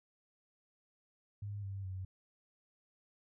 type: tone with pitch steps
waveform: sine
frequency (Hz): 102.2 / 97.92 / 93.83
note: G#2 / G2 / F#2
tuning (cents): -27 / -1 / +25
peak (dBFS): -39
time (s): 1.42-2.05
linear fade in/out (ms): 5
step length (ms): 210
effects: none